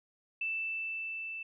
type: tone with level ramp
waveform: sine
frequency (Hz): 2650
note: E7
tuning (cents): +9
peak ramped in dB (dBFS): -31 to -38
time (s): 0.41-1.43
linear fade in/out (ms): 5
effects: none